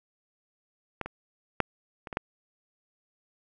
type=clicks; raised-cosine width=0.5 ms; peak=-16 / -21 / -7 / -24 / -21 / -11 dBFS; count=6; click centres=1.013 / 1.06 / 1.603 / 2.072 / 2.128 / 2.171 s; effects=none